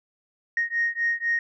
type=beating tone pair; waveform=sine; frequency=1862 / 1866 Hz; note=A#6 / A#6; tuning=-2 / +1 cents; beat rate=4 Hz; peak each=-25 / -25 dBFS; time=0.57-1.39 s; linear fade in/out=2 ms; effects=tanh soft clip ceiling -15 dBFS